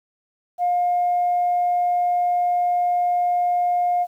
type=tone; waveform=sine; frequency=710 Hz; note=F5; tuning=28 cents sharp; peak=-16 dBFS; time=0.58-4.07 s; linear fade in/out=50 ms; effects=tanh soft clip ceiling -13 dBFS + 9-bit